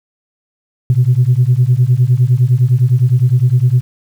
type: beating tone pair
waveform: sine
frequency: 120 / 129.8 Hz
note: B2 / C3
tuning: -49 / -13 cents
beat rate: 9.8 Hz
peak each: -10 dBFS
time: 0.9-3.81 s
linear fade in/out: 0 ms
effects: tanh soft clip ceiling -2 dBFS + 7-bit